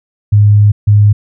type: tone bursts at uneven times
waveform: sine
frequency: 103.83 Hz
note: G#2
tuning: in tune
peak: -3 dBFS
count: 2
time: 0.32-0.72 / 0.87-1.13 s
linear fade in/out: 10 ms
effects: none